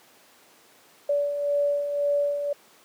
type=beating tone pair; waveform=sine; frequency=574 / 575.9 Hz; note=D5 / D5; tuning=-40 / -34 cents; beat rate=1.9 Hz; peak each=-31 / -22 dBFS; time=1.09-2.53 s; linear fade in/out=5 ms; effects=pink hiss -55 dBFS RMS until 2.84 s + high-pass 300 Hz 12 dB/octave